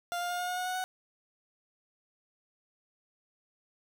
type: tone with pitch steps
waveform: 30% pulse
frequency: 698.5 / 704.6 / 710.7 / 716.9 / 723.1 / 729.4 / 735.8 / 742.2 Hz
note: F5 / F5 / F5 / F5 / F#5 / F#5 / F#5 / F#5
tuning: 0 / +15 / +30 / +45 / -40 / -25 / -10 / +5 cents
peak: -29 dBFS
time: 0.12-0.84 s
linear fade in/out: 0 ms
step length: 90 ms
effects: none